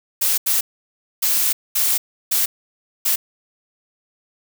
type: noise bursts at uneven times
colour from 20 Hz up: blue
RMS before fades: -18 dBFS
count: 6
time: 0.21-0.38 / 0.46-0.61 / 1.22-1.53 / 1.75-1.98 / 2.31-2.46 / 3.05-3.16 s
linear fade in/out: 10 ms
effects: none